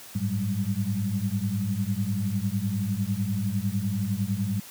sine tone cluster, 100.9 / 110 / 189.4 / 200.2 Hz, G#2 / A2 / F#3 / G3, -49 / 0 / +41 / +37 cents, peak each -30 dBFS, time 0.15-4.6 s, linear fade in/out 5 ms, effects white hiss -45 dBFS RMS until 4.7 s + high-pass 60 Hz 12 dB/octave

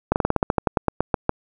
slowing click train, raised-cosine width 1 ms, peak -3 dBFS, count 15, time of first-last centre 0.12-1.294 s, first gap 39 ms, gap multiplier 1.11, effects none

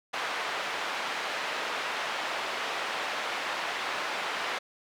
pink band-pass noise, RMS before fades -33 dBFS, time 0.13-4.59 s, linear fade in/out 10 ms, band 730 to 3100 Hz, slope 12 dB/octave, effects none

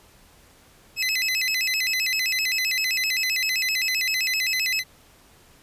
25% pulse tone with vibrato, 2288 Hz, D7, 46 cents flat, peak -18 dBFS, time 0.96-4.84 s, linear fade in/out 50 ms, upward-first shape square, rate 7.7 Hz, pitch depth 210 cents each way, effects pink hiss -54 dBFS RMS until 5.62 s + resampled to 32000 Hz

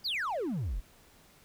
triangle exponential sweep, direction down, 5080 to 34.29 Hz, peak -28 dBFS, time 0.04-0.81 s, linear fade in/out 20 ms, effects tanh soft clip ceiling -24 dBFS + pink hiss -60 dBFS RMS until 1.44 s

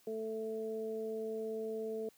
harmonic tone, 220.7 Hz, A3, 5 cents sharp, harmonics 1 / 2 / 3, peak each -45 / -37 / -48 dBFS, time 0.07-2.09 s, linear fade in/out 2 ms, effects white hiss -67 dBFS RMS until 2.17 s + high-pass 80 Hz 12 dB/octave

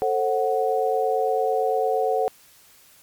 sine chord, F# diminished, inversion first, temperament just, 444 / 532.8 / 740 Hz, A4 / C5 / F#5, +16 / +31 / 0 cents, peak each -23 / -25 / -23 dBFS, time 0.02-2.28 s, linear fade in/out 0 ms, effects white hiss -53 dBFS RMS until 3.02 s + MP3 96 kbps

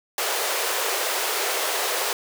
pink high-pass noise, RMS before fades -25 dBFS, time 0.18-2.13 s, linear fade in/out 2 ms, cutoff 390 Hz, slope 48 dB/octave, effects none

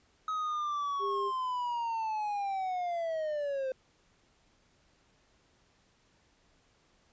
triangle linear sweep, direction down, 1275 to 516 Hz, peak -29 dBFS, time 0.28-3.72 s, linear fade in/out 2 ms
sine tone, 400 Hz, G4, 35 cents sharp, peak -33 dBFS, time 0.99-1.32 s, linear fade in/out 50 ms
effects pink hiss -68 dBFS RMS until 7.12 s + resampled to 16000 Hz

